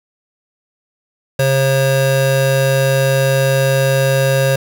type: tone pair together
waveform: square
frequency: 135 / 540 Hz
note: C#3 / C#5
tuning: -45 / -45 cents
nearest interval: 2 octaves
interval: 2400 cents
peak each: -15 dBFS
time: 1.39-4.56 s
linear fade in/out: 5 ms
effects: none